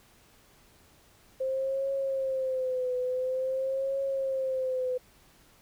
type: tone with vibrato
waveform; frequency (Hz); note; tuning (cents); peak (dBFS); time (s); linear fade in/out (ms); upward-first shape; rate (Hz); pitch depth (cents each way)
sine; 523.3; C5; 0; -27; 1.4-4.98; 10; triangle; 0.48; 78
effects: pink hiss -60 dBFS RMS until 5.61 s